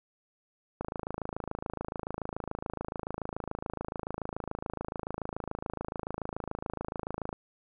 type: click train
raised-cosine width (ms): 1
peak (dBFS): -20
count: 177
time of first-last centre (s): 0.81-7.329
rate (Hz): 27
effects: none